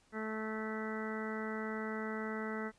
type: harmonic tone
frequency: 218.2 Hz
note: A3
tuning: 14 cents flat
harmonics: 1 / 2 / 3 / 4 / 5 / 6 / 7 / 8 / 9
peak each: -40 / -42 / -49 / -49 / -53 / -46 / -48 / -54 / -46 dBFS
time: 0.12-2.72 s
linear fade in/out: 50 ms
effects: pink hiss -69 dBFS RMS until 2.78 s + resampled to 22050 Hz